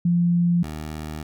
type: tone pair in turn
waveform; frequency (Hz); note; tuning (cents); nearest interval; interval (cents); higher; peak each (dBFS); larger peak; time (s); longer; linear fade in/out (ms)
sine / 15% pulse; 173.2 / 77.15; F3 / D#2; -14 / -14; octave + major second; 1400; first; -16 / -24; first; 0.05-0.63 / 0.63-1.23; second; 5
effects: none